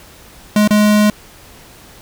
square tone with dropouts, 209.9 Hz, G#3, 19 cents sharp, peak -9 dBFS, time 0.56-1.1 s, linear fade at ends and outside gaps 2 ms, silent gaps 0.676-0.707 s, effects pink hiss -41 dBFS RMS until 2.01 s

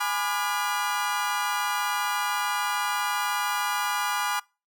35% pulse chord, G# diminished seventh, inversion none, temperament just, 830.6 / 996.7 / 1196.1 / 1435.3 Hz, G#5 / B5 / D6 / F6, 0 / +16 / +31 / +47 cents, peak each -29 dBFS, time 0-4.4 s, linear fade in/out 10 ms, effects noise-tail reverb RT60 0.3 s tail -25 dB re dry

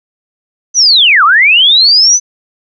sine linear two-way sweep, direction down then up, 6160 to 1117 to 6160 Hz, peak -3 dBFS, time 0.74-2.2 s, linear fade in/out 50 ms, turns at 1.24 s, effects none

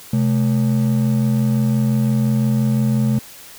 triangle ring-modulated tone, 172.2 Hz, F3, 24 cents flat, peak -9 dBFS, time 0.13-3.19 s, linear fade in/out 5 ms, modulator 42.9 Hz, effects white hiss -40 dBFS RMS until 3.58 s

